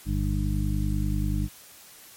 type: harmonic tone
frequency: 50.3 Hz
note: G1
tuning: 45 cents sharp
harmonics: 1 / 2 / 3 / 4 / 6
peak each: -26 / -29 / -31 / -32 / -34 dBFS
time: 0.05-1.49 s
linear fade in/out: 50 ms
effects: white hiss -49 dBFS RMS until 2.16 s + MP3 64 kbps